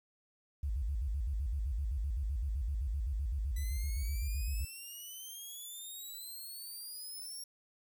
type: tone with vibrato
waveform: sine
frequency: 60.9 Hz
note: B1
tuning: 24 cents flat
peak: -32 dBFS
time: 0.63-4.65 s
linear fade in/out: 5 ms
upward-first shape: square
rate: 7.8 Hz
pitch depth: 270 cents each way
type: exponential sweep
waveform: 5% pulse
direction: up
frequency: 1978 to 5588 Hz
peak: -37 dBFS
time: 3.56-7.44 s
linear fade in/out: 5 ms
effects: 11-bit